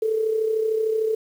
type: tone with amplitude modulation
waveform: sine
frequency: 440 Hz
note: A4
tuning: in tune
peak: -17 dBFS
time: 0.02-1.15 s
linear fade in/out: 5 ms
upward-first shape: sine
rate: 33.3 Hz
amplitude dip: 55%
effects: 8-bit